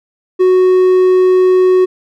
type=tone; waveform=triangle; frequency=369.4 Hz; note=F#4; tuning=3 cents flat; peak=-4 dBFS; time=0.39-1.86 s; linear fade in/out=20 ms; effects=none